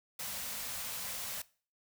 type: band-stop noise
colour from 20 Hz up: white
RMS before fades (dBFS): -40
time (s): 0.19-1.42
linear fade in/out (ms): 5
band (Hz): 260 to 450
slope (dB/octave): 96
effects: noise-tail reverb RT60 0.4 s tail -20 dB re dry